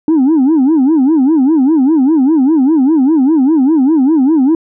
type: tone with vibrato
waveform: sine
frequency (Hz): 289.2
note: D4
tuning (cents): -27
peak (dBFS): -4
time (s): 0.08-4.55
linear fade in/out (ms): 2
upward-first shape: sine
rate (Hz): 5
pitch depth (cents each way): 230
effects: tanh soft clip ceiling -5 dBFS